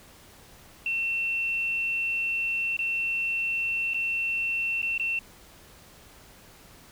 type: tone with dropouts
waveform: sine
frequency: 2700 Hz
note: E7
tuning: 41 cents sharp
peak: -25 dBFS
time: 0.86-5.19 s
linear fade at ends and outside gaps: 2 ms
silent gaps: 2.767-2.79 / 3.936-3.944 / 4.818-4.828 / 4.979-4.997 s
effects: pink hiss -52 dBFS RMS until 6.91 s

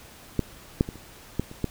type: clicks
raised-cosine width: 3 ms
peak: -9 / -6 / -20 / -29 / -11 / -27 / -11 dBFS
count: 7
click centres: 0.393 / 0.809 / 0.889 / 0.957 / 1.396 / 1.514 / 1.643 s
effects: pink hiss -48 dBFS RMS until 1.7 s

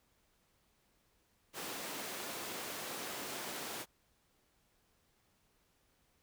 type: high-pass noise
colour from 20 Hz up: pink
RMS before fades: -43 dBFS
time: 1.53-3.86 s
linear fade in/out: 50 ms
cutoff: 290 Hz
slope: 12 dB/octave
effects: pink hiss -74 dBFS RMS until 6.22 s

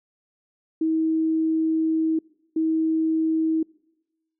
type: tone bursts at uneven times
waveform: sine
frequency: 320 Hz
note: D#4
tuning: 49 cents sharp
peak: -19 dBFS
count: 2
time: 0.81-2.19 / 2.56-3.63 s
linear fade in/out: 5 ms
effects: noise-tail reverb RT60 1.0 s tail -25 dB re dry

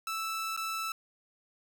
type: tone with dropouts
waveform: sawtooth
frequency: 1318.5 Hz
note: E6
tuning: in tune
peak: -29 dBFS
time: 0.07-0.92 s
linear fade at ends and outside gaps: 2 ms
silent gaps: 0.565-0.574 s
effects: none

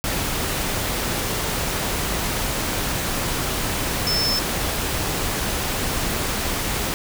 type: tone in noise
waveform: sine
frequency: 5274 Hz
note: E8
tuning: in tune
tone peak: -20 dBFS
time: 4.07-4.39 s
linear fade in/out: 0 ms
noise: pink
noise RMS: -24 dBFS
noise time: 0.04-6.94 s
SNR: +1 dB
effects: none

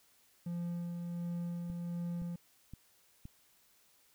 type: tone with tremolo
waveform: triangle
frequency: 172.7 Hz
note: F3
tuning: 19 cents flat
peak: -33 dBFS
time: 0.46-2.36 s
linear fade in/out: 5 ms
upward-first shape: sine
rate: 1.4 Hz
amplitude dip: 30%
type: click train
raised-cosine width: 5 ms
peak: -34 dBFS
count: 4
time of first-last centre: 1.7-3.254 s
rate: 1.93 Hz
effects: white hiss -68 dBFS RMS until 4.14 s

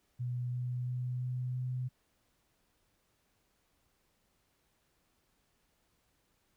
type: tone with pitch steps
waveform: sine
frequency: 123.2 / 124.06 / 124.92 / 125.79 / 126.66 Hz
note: B2 / B2 / B2 / B2 / B2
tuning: -4 / +8 / +20 / +32 / +44 cents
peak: -33 dBFS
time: 0.19-1.89 s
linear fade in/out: 20 ms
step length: 340 ms
effects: pink hiss -75 dBFS RMS until 6.56 s

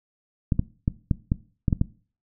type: clicks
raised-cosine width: 5 ms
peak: -8 dBFS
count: 8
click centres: 0.522 / 0.594 / 0.879 / 1.112 / 1.319 / 1.682 / 1.728 / 1.814 s
effects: noise-tail reverb RT60 0.4 s tail -19 dB re dry

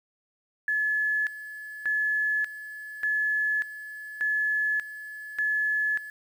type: tone with tremolo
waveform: sine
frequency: 1714 Hz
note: A6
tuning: 46 cents flat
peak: -23 dBFS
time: 0.68-6.1 s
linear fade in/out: 2 ms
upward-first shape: square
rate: 0.85 Hz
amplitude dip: 80%
effects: 9-bit

